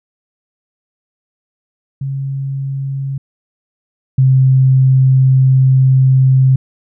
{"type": "tone pair in turn", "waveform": "sine", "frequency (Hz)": [136.5, 131.63], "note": ["C#3", "C3"], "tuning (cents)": [-26, 11], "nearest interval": "minor second", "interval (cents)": 63, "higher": "first", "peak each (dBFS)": [-17, -6], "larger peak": "second", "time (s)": [[2.01, 3.18], [4.18, 6.56]], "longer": "second", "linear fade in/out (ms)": 5, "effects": []}